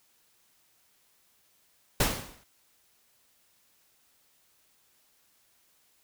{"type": "noise with exponential decay", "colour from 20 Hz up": "pink", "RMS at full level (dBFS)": -22, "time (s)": [2, 2.44], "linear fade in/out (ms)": 5, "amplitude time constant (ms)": 94, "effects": ["white hiss -67 dBFS RMS until 6.03 s"]}